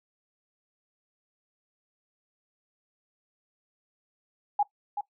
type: tone with echo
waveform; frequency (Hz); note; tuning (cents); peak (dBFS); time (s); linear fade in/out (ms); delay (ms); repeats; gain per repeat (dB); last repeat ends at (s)
sine; 822; G#5; -18; -20; 4.59-4.63; 5; 380; 1; -8; 5.01
effects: noise-tail reverb RT60 0.1 s tail -18 dB re dry